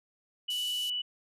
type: tone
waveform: sine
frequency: 2960 Hz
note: F#7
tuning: in tune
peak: -30 dBFS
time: 0.48-1.02 s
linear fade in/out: 10 ms
type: band-pass noise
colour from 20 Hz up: white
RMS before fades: -43 dBFS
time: 0.5-0.9 s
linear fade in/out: 5 ms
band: 3600 to 13000 Hz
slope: 24 dB/octave
effects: resampled to 32000 Hz